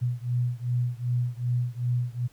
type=beating tone pair; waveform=sine; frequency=121.4 / 124 Hz; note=B2 / B2; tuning=-29 / +7 cents; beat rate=2.6 Hz; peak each=-27 / -28 dBFS; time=0.01-2.28 s; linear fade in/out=20 ms; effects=pink hiss -60 dBFS RMS until 2.32 s